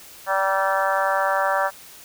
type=harmonic tone with a mistuned harmonic; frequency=193.6 Hz; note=G3; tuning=21 cents flat; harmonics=3 / 4 / 5 / 6 / 7 / 8 / 9; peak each=-24 / -25 / -26 / -27 / -27 / -28 / -29 dBFS; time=0.26-1.71 s; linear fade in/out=50 ms; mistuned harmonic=5; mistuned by=-18 cents; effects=white hiss -44 dBFS RMS until 2.04 s